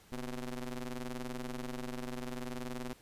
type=ring-modulated tone; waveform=sawtooth; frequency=127.3 Hz; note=C3; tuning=47 cents flat; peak=-31 dBFS; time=0.12-2.93 s; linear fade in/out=0 ms; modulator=117 Hz; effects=pink hiss -61 dBFS RMS until 3.01 s + resampled to 32000 Hz